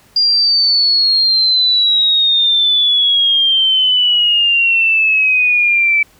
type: exponential sweep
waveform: sine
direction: down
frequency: 4820 to 2308 Hz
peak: -9 dBFS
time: 0.16-6.03 s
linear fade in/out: 5 ms
effects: pink hiss -49 dBFS RMS until 6.19 s